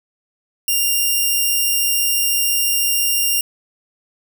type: tone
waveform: 5% pulse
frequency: 2794 Hz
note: F7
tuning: in tune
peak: -6 dBFS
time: 0.68-3.41 s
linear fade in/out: 2 ms
effects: none